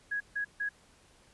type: tone bursts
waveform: sine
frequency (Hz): 1661.2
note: G#6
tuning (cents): 0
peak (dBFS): -30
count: 3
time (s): 0.11-0.692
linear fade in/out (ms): 10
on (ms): 94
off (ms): 150
effects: pink hiss -62 dBFS RMS until 1.33 s + resampled to 24000 Hz